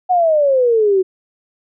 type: exponential sweep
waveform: sine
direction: down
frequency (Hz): 746 to 367.6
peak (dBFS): -10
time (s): 0.09-1.03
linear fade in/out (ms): 20
effects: none